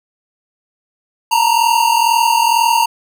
square tone pair together, 905.9 / 948 Hz, A#5 / A#5, -50 / +29 cents, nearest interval minor second, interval 79 cents, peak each -14 dBFS, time 1.31-2.86 s, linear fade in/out 10 ms, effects none

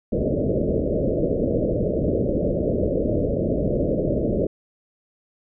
white low-pass noise, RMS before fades -22 dBFS, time 0.12-4.47 s, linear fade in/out 5 ms, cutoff 610 Hz, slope 96 dB/octave, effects none

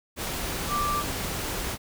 sine tone in noise, 1174.7 Hz, D6, in tune, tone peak -25 dBFS, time 0.68-1.04 s, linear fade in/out 50 ms, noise pink, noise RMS -31 dBFS, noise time 0.16-1.78 s, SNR +3 dB, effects none

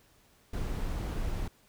brown noise, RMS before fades -33 dBFS, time 0.53-1.48 s, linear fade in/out 5 ms, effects pink hiss -64 dBFS RMS until 1.68 s

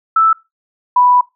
sine tone pair in turn, 1318.5 / 987.8 Hz, E6 / B5, 0 / 0 cents, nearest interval perfect fourth, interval 500 cents, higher first, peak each -7 dBFS, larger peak neither, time 0.16-0.33 / 0.96-1.21 s, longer second, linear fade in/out 5 ms, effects noise-tail reverb RT60 0.2 s tail -20 dB re dry

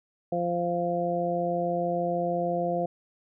harmonic tone, 173.7 Hz, F3, 9 cents flat, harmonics 1 / 2 / 3 / 4, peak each -32 / -33 / -29 / -29 dBFS, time 0.32-2.86 s, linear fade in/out 5 ms, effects none

